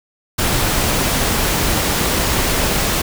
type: noise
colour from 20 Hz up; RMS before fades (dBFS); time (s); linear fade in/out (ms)
pink; -17; 0.38-3.02; 10
effects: none